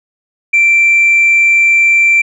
sine tone, 2349 Hz, D7, in tune, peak -4 dBFS, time 0.53-2.22 s, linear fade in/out 10 ms, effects tanh soft clip ceiling -3 dBFS

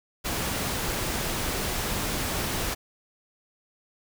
pink noise, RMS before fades -29 dBFS, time 0.24-2.75 s, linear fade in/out 20 ms, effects none

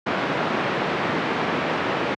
pink band-pass noise, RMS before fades -24 dBFS, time 0.06-2.15 s, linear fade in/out 10 ms, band 200 to 2300 Hz, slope 12 dB/octave, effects high-pass 100 Hz 12 dB/octave + low-pass 5000 Hz 12 dB/octave

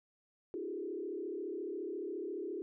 sine tone with frequency modulation, 370 Hz, F#4, in tune, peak -37 dBFS, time 0.54-2.62 s, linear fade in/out 0 ms, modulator 34.4 Hz, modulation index 1.6, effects none

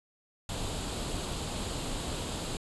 pink noise with comb filter, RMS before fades -35 dBFS, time 0.49-2.57 s, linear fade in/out 2 ms, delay 0.26 ms, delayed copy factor +0.5, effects resampled to 24000 Hz

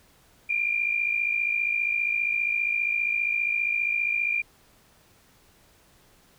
sine tone pair together, 2349 / 2404 Hz, D7 / D7, 0 / +40 cents, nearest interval unison, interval 40 cents, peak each -29 / -24 dBFS, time 0.49-4.42 s, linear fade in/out 10 ms, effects pink hiss -59 dBFS RMS until 6.38 s

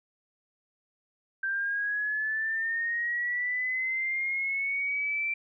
sine linear sweep, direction up, 1568 to 2349 Hz, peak -27 dBFS, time 1.43-5.34 s, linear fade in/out 5 ms, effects none

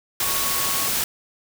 sine tone in noise, 1108 Hz, C#6, 1 cent flat, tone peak -31 dBFS, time 0.22-0.88 s, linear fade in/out 2 ms, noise white, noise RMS -23 dBFS, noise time 0.2-1.04 s, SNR -11 dB, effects none

